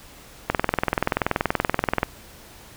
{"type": "click train", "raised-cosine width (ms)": 0.5, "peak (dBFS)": -4, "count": 33, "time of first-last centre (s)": [0.5, 2.031], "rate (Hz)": 20.9, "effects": ["pink hiss -46 dBFS RMS until 2.76 s"]}